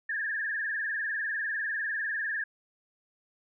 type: tone with vibrato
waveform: sine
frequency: 1714 Hz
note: A6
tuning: 46 cents flat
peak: -29 dBFS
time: 0.09-2.44 s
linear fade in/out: 5 ms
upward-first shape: triangle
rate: 20 Hz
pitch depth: 130 cents each way
effects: none